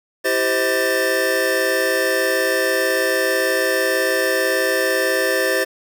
square tone cluster, 334.5 / 392.7 / 519 / 637 / 1779 Hz, E4 / G4 / C5 / D#5 / A6, +25 / +3 / -14 / +41 / +19 cents, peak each -29 / -24 / -22 / -26 / -22 dBFS, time 0.24-5.65 s, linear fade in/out 20 ms, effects 8-bit

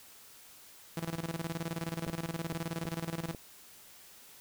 sawtooth tone with tremolo, 165.6 Hz, E3, 8 cents sharp, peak -29 dBFS, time 0.97-3.34 s, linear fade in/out 2 ms, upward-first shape square, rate 19 Hz, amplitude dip 80%
clicks, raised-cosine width 2 ms, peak -28 dBFS, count 5, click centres 2.067 / 2.099 / 2.525 / 2.854 / 3.348 s
effects white hiss -55 dBFS RMS until 4.4 s

